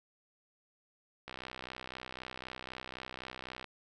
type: click train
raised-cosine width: 0.3 ms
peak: -26 dBFS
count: 152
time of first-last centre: 1.28-3.643 s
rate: 63.9 Hz
effects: none